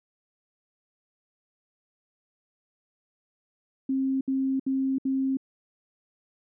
sine tone bursts, 266.8 Hz, C4, 34 cents sharp, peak -23 dBFS, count 4, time 3.89-5.371 s, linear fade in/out 5 ms, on 320 ms, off 67 ms, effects none

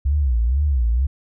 sine tone with vibrato, 64.8 Hz, C2, 16 cents flat, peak -15 dBFS, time 0.05-1.07 s, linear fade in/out 10 ms, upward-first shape sine, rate 2.1 Hz, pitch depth 240 cents each way, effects none

